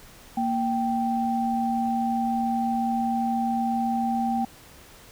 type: tone pair together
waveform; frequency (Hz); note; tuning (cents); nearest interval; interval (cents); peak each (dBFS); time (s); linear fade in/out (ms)
sine; 233.1 / 781.8; A#3 / G5; 0 / -5; octave + major sixth; 2095; -25; 0.37-4.45; 5
effects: pink hiss -49 dBFS RMS until 5.11 s